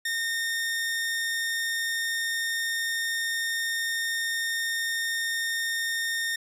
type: tone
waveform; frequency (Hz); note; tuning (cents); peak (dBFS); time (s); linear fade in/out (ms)
sawtooth; 1831; A#6; -32; -23; 0.05-6.36; 5
effects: resampled to 32000 Hz